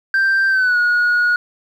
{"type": "tone with pitch glide", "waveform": "sine", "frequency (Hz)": [1571, 1449], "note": ["G6", "F#6"], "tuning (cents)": [3, -37], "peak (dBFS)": -10, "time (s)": [0.14, 1.36], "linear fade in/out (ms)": 2, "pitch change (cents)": -140, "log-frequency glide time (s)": [0.49, 0.78], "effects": ["tanh soft clip ceiling -11 dBFS", "8-bit"]}